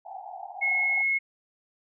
pink band-pass noise, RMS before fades -40 dBFS, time 0.05-1.03 s, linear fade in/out 10 ms, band 720 to 830 Hz, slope 96 dB/octave
sine tone, 2173 Hz, C#7, 35 cents flat, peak -22 dBFS, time 0.61-1.19 s, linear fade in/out 20 ms
effects none

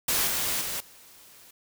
white noise with level steps, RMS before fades -25 / -28 / -32 / -52 dBFS, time 0.08-1.51 s, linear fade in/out 5 ms, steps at 0.27 / 0.61 / 0.8 s, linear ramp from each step 5 ms, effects none

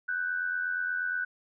sine tone pair together, 1486.6 / 1575 Hz, F#6 / G6, +8 / +8 cents, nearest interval minor second, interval 100 cents, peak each -29 / -36 dBFS, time 0.08-1.25 s, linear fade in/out 10 ms, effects none

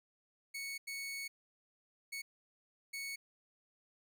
sawtooth tone bursts at uneven times, 2217 Hz, C#7, in tune, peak -37 dBFS, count 4, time 0.54-0.78 / 0.87-1.28 / 2.12-2.22 / 2.93-3.16 s, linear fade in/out 10 ms, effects none

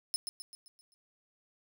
25% pulse tone with echo, 5220 Hz, E8, 18 cents flat, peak -25 dBFS, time 0.14-0.16 s, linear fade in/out 0 ms, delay 130 ms, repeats 6, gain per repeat -6 dB, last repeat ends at 0.94 s, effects none

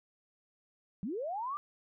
sine linear sweep, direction up, 169.4 to 1207 Hz, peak -34 dBFS, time 1.03-1.57 s, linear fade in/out 0 ms, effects none

